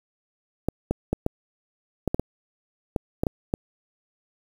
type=clicks; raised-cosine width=2 ms; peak=-9 dBFS; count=11; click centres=0.686 / 0.91 / 1.13 / 1.264 / 2.077 / 2.145 / 2.196 / 2.962 / 3.235 / 3.268 / 3.539 s; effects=7-bit